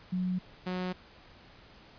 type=tone pair in turn; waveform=sine / sawtooth; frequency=182.7 / 182.7 Hz; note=F#3 / F#3; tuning=-22 / -22 cents; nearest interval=unison; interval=0 cents; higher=neither; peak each=-28 dBFS; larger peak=neither; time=0.12-0.39 / 0.66-0.93 s; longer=neither; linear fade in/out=10 ms; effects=pink hiss -55 dBFS RMS until 1.98 s + resampled to 11025 Hz